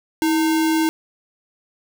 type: tone with sample-and-hold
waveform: sine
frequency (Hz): 320.7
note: E4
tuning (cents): -48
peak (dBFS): -15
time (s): 0.22-0.89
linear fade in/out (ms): 0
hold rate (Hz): 1225
effects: none